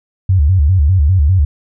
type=tone with vibrato; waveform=sine; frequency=82.41 Hz; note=E2; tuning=in tune; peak=-7 dBFS; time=0.29-1.45 s; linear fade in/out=5 ms; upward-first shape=square; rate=5 Hz; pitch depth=230 cents each way; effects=none